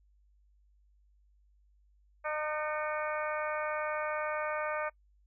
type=harmonic tone with a mistuned harmonic; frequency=304.2 Hz; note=D#4; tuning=39 cents flat; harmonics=2 / 3 / 4 / 5 / 6 / 7 / 8; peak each=-35 / -40 / -38 / -40 / -44 / -43 / -48 dBFS; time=2.24-4.9 s; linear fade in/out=20 ms; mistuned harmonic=7; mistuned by=+66 cents; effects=noise-tail reverb RT60 0.1 s tail -24 dB re dry + added 50 Hz sine -63 dBFS peak until 5.26 s